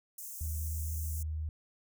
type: high-pass noise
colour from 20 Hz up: white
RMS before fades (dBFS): -44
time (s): 0.18-1.23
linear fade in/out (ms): 5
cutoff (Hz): 6100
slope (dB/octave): 48
type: tone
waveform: sine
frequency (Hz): 77.78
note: D#2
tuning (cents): 0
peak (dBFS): -33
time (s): 0.41-1.49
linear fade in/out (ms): 0
effects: none